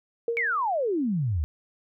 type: tone with exponential decay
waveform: sine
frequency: 466.2 Hz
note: A#4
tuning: in tune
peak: -21 dBFS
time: 0.28-0.65 s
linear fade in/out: 2 ms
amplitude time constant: 79 ms
type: exponential sweep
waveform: sine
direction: down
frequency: 2315 to 69.5 Hz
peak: -23 dBFS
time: 0.37-1.44 s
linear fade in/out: 0 ms
effects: none

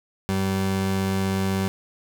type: tone pair together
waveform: 30% pulse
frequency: 96.2 / 192.4 Hz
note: G2 / G3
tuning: -32 / -32 cents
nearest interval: octave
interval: 1200 cents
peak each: -23 dBFS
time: 0.29-1.68 s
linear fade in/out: 0 ms
effects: none

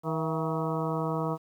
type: harmonic tone with a mistuned harmonic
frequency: 159.3 Hz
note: D#3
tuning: 41 cents sharp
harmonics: 1 / 2 / 3 / 4 / 5 / 6 / 7 / 8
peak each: -31 / -35 / -34 / -36 / -41 / -37 / -38 / -40 dBFS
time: 0.03-1.38 s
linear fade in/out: 50 ms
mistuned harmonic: 4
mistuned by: +68 cents
effects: 10-bit

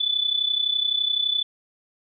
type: tone with amplitude modulation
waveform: sine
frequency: 3481 Hz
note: A7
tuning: 19 cents flat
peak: -17 dBFS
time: 0-1.43 s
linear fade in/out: 10 ms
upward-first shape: sine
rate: 31.8 Hz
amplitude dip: 75%
effects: none

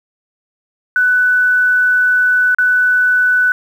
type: tone with dropouts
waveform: sine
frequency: 1492 Hz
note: F#6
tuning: 14 cents sharp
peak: -9 dBFS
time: 0.96-3.52 s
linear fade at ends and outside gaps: 1 ms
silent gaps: 2.547-2.585 s
effects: 7-bit

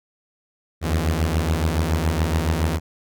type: beating tone pair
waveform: sawtooth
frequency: 77.78 / 84.88 Hz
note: D#2 / F2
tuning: 0 / -49 cents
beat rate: 7.1 Hz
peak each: -17 / -19 dBFS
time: 0.81-2.8 s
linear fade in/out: 50 ms
effects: none

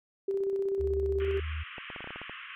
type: tone with tremolo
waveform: sine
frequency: 392 Hz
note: G4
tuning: in tune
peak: -26 dBFS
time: 0.28-1.4 s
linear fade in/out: 5 ms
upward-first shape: square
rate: 16 Hz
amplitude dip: 30%
type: tone with pitch glide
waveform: sine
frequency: 73.42 to 77.61 Hz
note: D2 to D#2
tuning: 0 to -4 cents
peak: -32 dBFS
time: 0.79-1.64 s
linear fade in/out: 20 ms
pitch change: +96 cents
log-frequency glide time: 1.18-1.25 s
type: band-pass noise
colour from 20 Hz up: white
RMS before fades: -44 dBFS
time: 1.2-2.55 s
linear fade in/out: 0 ms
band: 1100 to 3100 Hz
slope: 96 dB/octave
type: clicks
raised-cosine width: 1 ms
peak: -28 dBFS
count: 10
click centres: 1.782 / 1.902 / 1.962 / 2.006 / 2.043 / 2.074 / 2.106 / 2.16 / 2.216 / 2.296 s
effects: none

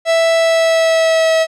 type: tone with pitch glide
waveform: 45% pulse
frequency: 659.3 to 645.7 Hz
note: E5 to E5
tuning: 0 to -36 cents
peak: -10 dBFS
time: 0.05-1.47 s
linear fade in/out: 50 ms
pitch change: -36 cents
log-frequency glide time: 0.35-1.33 s
effects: low-pass 7000 Hz 12 dB/octave

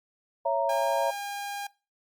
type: chord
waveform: sine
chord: A# diminished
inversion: first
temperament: equal with one note detuned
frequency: 554.4 / 667.3 / 932.3 Hz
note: C#5 / E5 / A#5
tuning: 0 / +21 / 0 cents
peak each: -28 dBFS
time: 0.45-1.11 s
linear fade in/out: 10 ms
type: tone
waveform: sawtooth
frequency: 808 Hz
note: G#5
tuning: 48 cents flat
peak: -29 dBFS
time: 0.69-1.67 s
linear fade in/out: 5 ms
effects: noise-tail reverb RT60 0.3 s tail -22 dB re dry + Opus 48 kbps

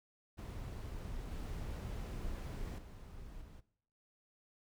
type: noise with level steps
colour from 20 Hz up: brown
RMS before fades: -44 / -42 / -51 / -54 dBFS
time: 0.37-3.61 s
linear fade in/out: 20 ms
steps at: 1.31 / 2.78 / 3.41 s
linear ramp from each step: 5 ms
effects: noise-tail reverb RT60 0.6 s tail -18 dB re dry

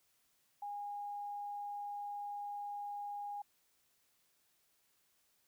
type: tone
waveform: sine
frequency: 818 Hz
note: G#5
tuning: 26 cents flat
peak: -40 dBFS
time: 0.62-3.42 s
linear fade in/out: 5 ms
effects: white hiss -75 dBFS RMS until 5.47 s

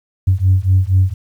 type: beating tone pair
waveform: sine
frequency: 92 / 96.2 Hz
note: F#2 / G2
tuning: -9 / -32 cents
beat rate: 4.2 Hz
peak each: -12 dBFS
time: 0.27-1.14 s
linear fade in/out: 10 ms
effects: tanh soft clip ceiling -4 dBFS + 8-bit

